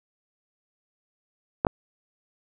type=clicks; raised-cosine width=1 ms; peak=-7 dBFS; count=2; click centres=1.649 / 1.668 s; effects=none